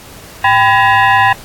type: tone with frequency modulation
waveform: sine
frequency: 107.9 Hz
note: A2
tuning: 33 cents flat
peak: -6 dBFS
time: 0.44-1.33 s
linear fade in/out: 5 ms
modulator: 896 Hz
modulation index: 2.2
effects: pink hiss -35 dBFS RMS until 1.44 s + AAC 64 kbps